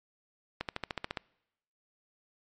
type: accelerating click train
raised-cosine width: 0.3 ms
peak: -17 dBFS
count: 9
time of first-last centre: 0.61-1.172 s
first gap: 78 ms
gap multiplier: 0.97
effects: noise-tail reverb RT60 0.9 s tail -25 dB re dry + MP3 48 kbps